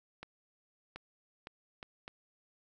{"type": "accelerating click train", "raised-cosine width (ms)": 0.3, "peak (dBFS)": -28, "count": 5, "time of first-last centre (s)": [0.23, 2.079], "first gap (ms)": 730, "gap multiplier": 0.7, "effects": []}